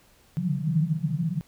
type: band-pass noise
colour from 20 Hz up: white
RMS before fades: -26 dBFS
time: 0.37-1.41 s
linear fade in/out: 0 ms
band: 140 to 180 Hz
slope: 96 dB/octave
effects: pink hiss -59 dBFS RMS until 1.47 s